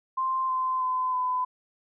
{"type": "tone with pitch steps", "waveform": "sine", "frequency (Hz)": [1046.5, 1033.3, 1020.2, 1007.4], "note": ["C6", "C6", "C6", "B5"], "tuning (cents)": [0, -22, -44, 34], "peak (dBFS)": -24, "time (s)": [0.17, 1.45], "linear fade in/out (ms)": 10, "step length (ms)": 320, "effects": []}